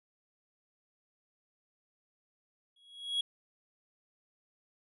triangle tone with exponential growth, 3322 Hz, G#7, in tune, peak -25 dBFS, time 2.76-3.21 s, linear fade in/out 5 ms, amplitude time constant 97 ms, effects resampled to 32000 Hz

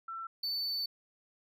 sine / triangle tone pair in turn, 1341 / 4511 Hz, E6 / C#8, +29 / +29 cents, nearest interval octave + major sixth, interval 2100 cents, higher second, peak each -38 / -31 dBFS, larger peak second, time 0.08-0.27 / 0.43-0.86 s, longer second, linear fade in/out 5 ms, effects none

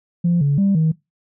sine tone with pitch steps, 172.9 / 142.3 / 197.5 / 159.1 Hz, F3 / C#3 / G3 / D#3, -17 / +46 / +13 / +39 cents, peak -12 dBFS, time 0.24-0.92 s, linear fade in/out 10 ms, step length 170 ms, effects noise-tail reverb RT60 0.2 s tail -21 dB re dry + tanh soft clip ceiling -10 dBFS

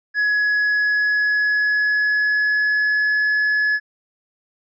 triangle tone with pitch glide, 1684 to 1702.6 Hz, G#6 to G#6, +24 to +43 cents, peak -14 dBFS, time 0.14-3.8 s, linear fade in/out 50 ms, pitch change +19 cents, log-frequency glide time 0.58-3.23 s, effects resampled to 16000 Hz

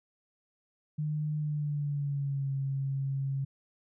sine tone with pitch glide, 151.5 to 136.54 Hz, D#3 to C#3, -46 to -26 cents, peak -29 dBFS, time 0.98-3.45 s, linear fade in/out 10 ms, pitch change -180 cents, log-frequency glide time 1.37-2.52 s, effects none

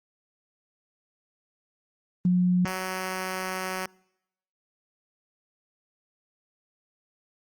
sine / 5% pulse tone pair in turn, 180 / 186.6 Hz, F#3 / F#3, -47 / +15 cents, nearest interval minor second, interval 62 cents, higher second, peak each -18 dBFS, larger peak neither, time 2.25-2.65 / 2.65-3.86 s, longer second, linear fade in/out 2 ms, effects noise-tail reverb RT60 0.8 s tail -25 dB re dry + Opus 24 kbps

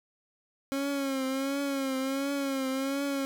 30% pulse tone with vibrato, 272.1 Hz, C#4, 32 cents flat, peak -26 dBFS, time 0.72-3.25 s, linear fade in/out 0 ms, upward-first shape triangle, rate 1.4 Hz, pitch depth 68 cents each way, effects none

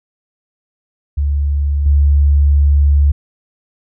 sine tone with level steps, 71.7 Hz, D2, 41 cents flat, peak -12 / -7 dBFS, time 1.17-3.12 s, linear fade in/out 10 ms, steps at 1.86 s, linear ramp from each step 2 ms, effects none

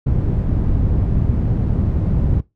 white low-pass noise, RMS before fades -17 dBFS, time 0.06-2.41 s, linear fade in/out 10 ms, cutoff 120 Hz, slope 12 dB/octave, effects noise-tail reverb RT60 0.2 s tail -19 dB re dry

